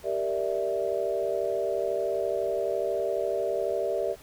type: chord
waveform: sine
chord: E half-diminished seventh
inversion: first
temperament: equal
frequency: 392 / 466.2 / 587.3 / 659.3 Hz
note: G4 / Bb4 / D5 / E5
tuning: 0 / 0 / 0 / 0 cents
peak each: -31 / -32 / -30 / -31 dBFS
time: 0.03-4.16 s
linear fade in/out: 50 ms
effects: pink hiss -52 dBFS RMS until 4.22 s